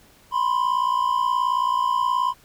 triangle tone pair together, 987.8 / 1046.5 Hz, B5 / C6, 0 / 0 cents, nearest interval minor second, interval 100 cents, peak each -20 dBFS, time 0.31-2.34 s, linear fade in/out 50 ms, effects pink hiss -54 dBFS RMS until 2.44 s

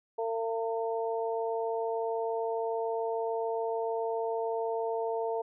harmonic tone, 226.8 Hz, A#3, 47 cents flat, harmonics 2 / 3 / 4, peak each -31 / -35 / -37 dBFS, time 0.18-5.42 s, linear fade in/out 10 ms, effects none

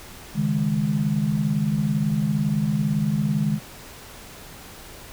sine chord, C# suspended second, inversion none, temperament equal with one note detuned, 137.71 / 155.56 / 207.7 Hz, C#3 / D#3 / G#3, -11 / 0 / 0 cents, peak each -27 / -23 / -23 dBFS, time 0.34-3.6 s, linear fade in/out 50 ms, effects pink hiss -42 dBFS RMS until 5.12 s

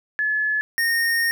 sine / square tone pair in turn, 1715 / 1845.3 Hz, A6 / A#6, -45 / -18 cents, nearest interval minor second, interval 127 cents, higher second, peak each -19 dBFS, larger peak neither, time 0.19-0.61 / 0.78-1.31 s, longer second, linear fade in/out 0 ms, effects none

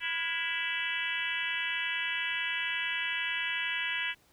harmonic tone with a mistuned harmonic, 331.1 Hz, E4, 8 cents sharp, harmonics 3 / 4 / 5 / 6 / 7 / 8 / 9 / 10, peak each -45 / -45 / -36 / -36 / -38 / -37 / -38 / -42 dBFS, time 0-4.15 s, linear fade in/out 50 ms, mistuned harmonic 4, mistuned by +130 cents, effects pink hiss -65 dBFS RMS until 4.32 s

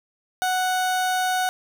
30% pulse tone, 740 Hz, F#5, in tune, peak -18 dBFS, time 0.42-1.49 s, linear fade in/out 0 ms, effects none

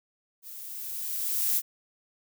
violet noise with level ramp, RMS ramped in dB -44 to -24 dBFS, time 0.42-1.62 s, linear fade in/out 50 ms, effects none

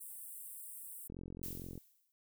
pink high-pass noise, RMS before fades -49 dBFS, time 0-1.08 s, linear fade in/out 10 ms, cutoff 8200 Hz, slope 96 dB/octave
click train, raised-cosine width 3 ms, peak -34 dBFS, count 31, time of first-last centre 1.1-1.777 s, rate 44.3 Hz
violet noise with exponential decay, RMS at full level -42 dBFS, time 1.43-2.12 s, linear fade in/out 0 ms, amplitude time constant 150 ms
effects none

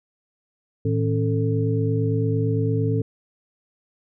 sine tone cluster, 112 / 160.8 / 274.1 / 443.2 Hz, A2 / E3 / C#4 / A4, +31 / -43 / -19 / +13 cents, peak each -21 / -27 / -27 / -26 dBFS, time 0.85-3.02 s, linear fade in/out 5 ms, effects none

